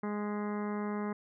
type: harmonic tone with a mistuned harmonic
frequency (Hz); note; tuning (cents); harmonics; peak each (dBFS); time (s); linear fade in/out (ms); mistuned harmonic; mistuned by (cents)
207.7; G#3; 0; 1 / 2 / 3 / 4 / 5 / 6 / 7 / 8 / 9 / 10; -34 / -39 / -47 / -45 / -45 / -47 / -53 / -53 / -54 / -54; 0.03-1.13; 5; 9; +25
effects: none